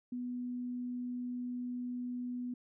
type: tone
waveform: sine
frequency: 246.6 Hz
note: B3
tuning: 2 cents flat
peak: -36 dBFS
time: 0.12-2.54 s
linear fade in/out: 5 ms
effects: none